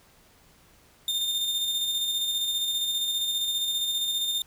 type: tone with tremolo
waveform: 40% pulse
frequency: 3626 Hz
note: A#7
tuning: 49 cents flat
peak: -23 dBFS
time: 1.08-4.42 s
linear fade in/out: 2 ms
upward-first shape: square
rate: 15 Hz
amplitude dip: 30%
effects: pink hiss -58 dBFS RMS until 4.46 s